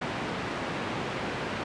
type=band-pass noise; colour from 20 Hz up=pink; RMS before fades=-33 dBFS; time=0.01-1.64 s; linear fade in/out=10 ms; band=140 to 2600 Hz; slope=12 dB/octave; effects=resampled to 22050 Hz